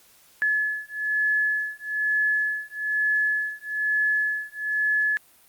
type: beating tone pair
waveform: sine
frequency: 1711 / 1712.1 Hz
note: A6 / A6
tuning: -49 / -48 cents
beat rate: 1.1 Hz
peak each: -25 / -25 dBFS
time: 0.42-5.17 s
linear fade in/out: 0 ms
effects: white hiss -56 dBFS RMS until 5.48 s + Opus 48 kbps